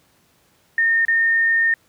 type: tone with dropouts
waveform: sine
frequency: 1827 Hz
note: A#6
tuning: 35 cents flat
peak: -14 dBFS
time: 0.78-1.74 s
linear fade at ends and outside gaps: 2 ms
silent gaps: 1.051-1.082 s
effects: pink hiss -59 dBFS RMS until 1.88 s + high-pass 80 Hz 12 dB/octave